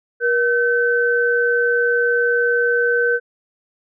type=tone pair together; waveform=sine; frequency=477 / 1530.2 Hz; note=A#4 / G6; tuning=+40 / -42 cents; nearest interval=octave + minor sixth; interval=2018 cents; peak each=-17 dBFS; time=0.2-3.2 s; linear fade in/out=50 ms; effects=none